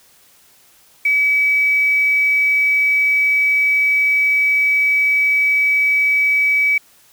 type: tone with quantisation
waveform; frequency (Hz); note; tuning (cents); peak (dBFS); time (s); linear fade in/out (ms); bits
sine; 2284; D7; -49; -12; 1.05-6.78; 5; 6
effects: white hiss -51 dBFS RMS until 7.12 s